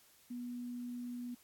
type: tone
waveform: sine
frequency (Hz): 243.6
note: B3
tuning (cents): -24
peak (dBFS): -40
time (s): 0.3-1.35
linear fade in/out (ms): 10
effects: white hiss -65 dBFS RMS until 1.43 s + AAC 64 kbps